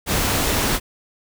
pink noise, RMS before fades -20 dBFS, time 0.06-0.8 s, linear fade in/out 50 ms, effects none

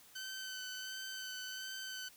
15% pulse tone with vibrato, 1526 Hz, G6, 47 cents flat, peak -36 dBFS, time 0.15-2.09 s, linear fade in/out 10 ms, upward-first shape sine, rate 1.4 Hz, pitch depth 17 cents each way, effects white hiss -61 dBFS RMS until 2.16 s

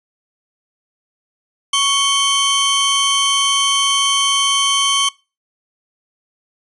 sawtooth tone pair together, 1108.7 / 3091 Hz, C#6 / G7, 0 / -25 cents, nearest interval octave + tritone, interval 1775 cents, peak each -14 / -11 dBFS, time 1.73-5.09 s, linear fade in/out 5 ms, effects noise-tail reverb RT60 0.3 s tail -23 dB re dry + resampled to 24000 Hz

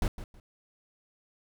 brown noise with echo, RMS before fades -26 dBFS, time 0.02-0.08 s, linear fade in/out 2 ms, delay 160 ms, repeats 2, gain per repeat -13 dB, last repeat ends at 0.4 s, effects none

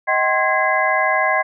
sine tone cluster, 630 / 763 / 1056 / 1652 / 2044 Hz, D#5 / G5 / C6 / G#6 / C7, +21 / -47 / +16 / -10 / -41 cents, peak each -21 dBFS, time 0.07-1.43 s, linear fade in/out 20 ms, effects none

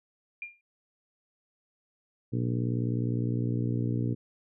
sine tone with exponential decay, 2400 Hz, D7, 37 cents sharp, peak -32 dBFS, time 0.42-0.61 s, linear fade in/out 2 ms, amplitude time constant 40 ms
harmonic tone, 59.8 Hz, A#1, 45 cents sharp, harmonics 2 / 3 / 4 / 5 / 6 / 7 / 8, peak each -28 / -37 / -34 / -35 / -43 / -41 / -45 dBFS, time 2.32-4.15 s, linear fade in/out 20 ms
effects none

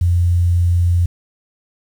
sine tone, 87.31 Hz, F2, in tune, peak -11 dBFS, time 0.01-1.06 s, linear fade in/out 5 ms, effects 7-bit

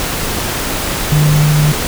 sine tone in noise, 150 Hz, D3, 37 cents sharp, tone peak -8 dBFS, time 1.12-1.72 s, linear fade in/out 0 ms, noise pink, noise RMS -18 dBFS, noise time 0-1.87 s, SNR +7 dB, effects none

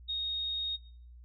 sine tone, 3729 Hz, A#7, in tune, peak -31 dBFS, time 0.08-0.77 s, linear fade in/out 20 ms, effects noise-tail reverb RT60 0.6 s tail -21 dB re dry + added 60 Hz sine -49 dBFS peak until 1.24 s

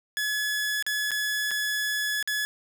sawtooth tone with dropouts, 1702 Hz, G#6, 42 cents sharp, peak -22 dBFS, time 0.17-2.45 s, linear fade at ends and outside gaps 0 ms, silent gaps 0.825-0.865 / 1.108-1.116 / 1.509-1.514 / 2.227-2.275 s, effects none

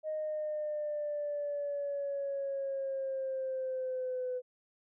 sine exponential sweep, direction down, 622.3 to 501 Hz, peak -32 dBFS, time 0.03-4.42 s, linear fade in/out 50 ms, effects tanh soft clip ceiling -28 dBFS

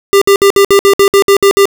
square tone bursts, 397.6 Hz, G4, 25 cents sharp, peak -4 dBFS, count 11, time 0.13-1.655 s, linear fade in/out 0 ms, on 85 ms, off 59 ms, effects none

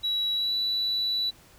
sine tone with pitch glide, 3900 to 3950 Hz, B7 to B7, -23 to 0 cents, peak -23 dBFS, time 0.03-1.31 s, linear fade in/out 20 ms, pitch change +23 cents, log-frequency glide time 0.35-0.54 s, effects tanh soft clip ceiling -21 dBFS + pink hiss -55 dBFS RMS until 1.58 s

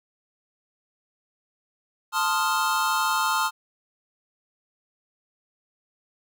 square chord, F dominant seventh, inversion first, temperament equal, 880 / 1046.5 / 1244.5 / 1396.9 Hz, A5 / C6 / Eb6 / F6, 0 / 0 / 0 / 0 cents, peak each -28 dBFS, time 2.12-3.51 s, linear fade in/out 50 ms, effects none

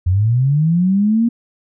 sine linear sweep, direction up, 85.6 to 237.6 Hz, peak -11 dBFS, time 0.06-1.29 s, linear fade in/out 10 ms, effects none

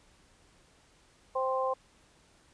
harmonic tone, 261.6 Hz, C4, in tune, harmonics 2 / 3 / 4, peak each -30 / -35 / -32 dBFS, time 1.35-1.74 s, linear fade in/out 10 ms, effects pink hiss -63 dBFS RMS until 2.53 s + resampled to 22050 Hz

